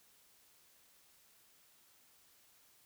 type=silence; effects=white hiss -67 dBFS RMS until 2.85 s